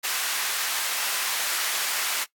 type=high-pass noise; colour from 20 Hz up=pink; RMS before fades=-27 dBFS; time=0.03-2.25 s; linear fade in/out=20 ms; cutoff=1300 Hz; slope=12 dB/octave; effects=noise-tail reverb RT60 0.1 s tail -18 dB re dry + AAC 64 kbps